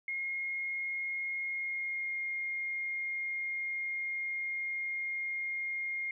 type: tone with pitch glide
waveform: sine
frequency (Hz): 2147 to 2131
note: C7 to C7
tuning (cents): +44 to +31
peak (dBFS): -33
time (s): 0.08-6.11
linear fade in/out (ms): 2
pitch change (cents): -13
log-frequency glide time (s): 1.45-2.18
effects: none